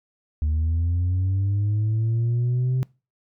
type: linear sweep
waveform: sine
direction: up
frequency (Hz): 74.9 to 130.3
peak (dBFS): -17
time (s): 0.42-2.83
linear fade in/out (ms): 0
effects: noise-tail reverb RT60 0.3 s tail -26 dB re dry + tanh soft clip ceiling -18 dBFS